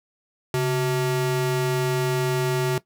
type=ring-modulated tone; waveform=square; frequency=256.1 Hz; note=C4; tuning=37 cents flat; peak=-18 dBFS; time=0.54-2.78 s; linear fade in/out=2 ms; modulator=119 Hz; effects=noise-tail reverb RT60 0.1 s tail -17 dB re dry